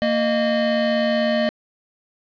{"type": "tone pair together", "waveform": "square", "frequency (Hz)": [230, 614], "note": ["A#3", "D#5"], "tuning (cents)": [-23, -23], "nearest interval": "octave + perfect fourth", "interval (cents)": 1700, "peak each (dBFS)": [-22, -20], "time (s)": [0.02, 1.49], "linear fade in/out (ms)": 0, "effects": ["resampled to 11025 Hz", "7-bit"]}